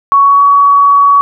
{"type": "tone with pitch glide", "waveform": "sine", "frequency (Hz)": [1116, 1129], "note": ["C#6", "C#6"], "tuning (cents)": [11, 31], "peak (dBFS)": -3, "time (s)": [0.12, 1.21], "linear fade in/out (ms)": 0, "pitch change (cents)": 20, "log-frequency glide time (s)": [0.23, 0.42], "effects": []}